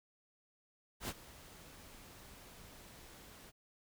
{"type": "noise with ADSR envelope", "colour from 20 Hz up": "pink", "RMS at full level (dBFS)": -39, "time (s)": [1, 3.52], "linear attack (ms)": 84, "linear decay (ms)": 45, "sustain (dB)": -17, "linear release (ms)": 35, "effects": []}